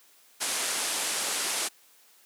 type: low-pass noise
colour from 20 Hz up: white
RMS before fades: -30 dBFS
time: 0.4-1.69 s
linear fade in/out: 20 ms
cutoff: 11000 Hz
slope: 48 dB/octave
effects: white hiss -59 dBFS RMS until 2.25 s + high-pass 300 Hz 12 dB/octave